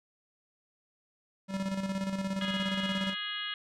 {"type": "tone with tremolo", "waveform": "square", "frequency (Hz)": 193.3, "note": "G3", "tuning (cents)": -24, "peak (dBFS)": -30, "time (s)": [1.48, 3.15], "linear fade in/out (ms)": 50, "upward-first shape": "square", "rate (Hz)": 17, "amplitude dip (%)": 50}
{"type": "harmonic tone", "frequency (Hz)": 414.7, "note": "G#4", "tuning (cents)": -3, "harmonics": [3, 4, 5, 6, 7, 8, 9, 10], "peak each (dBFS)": [-44, -40, -43, -50, -38, -39, -50, -51], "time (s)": [2.41, 3.54], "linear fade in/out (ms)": 2}
{"effects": ["low-pass 8000 Hz 12 dB/octave"]}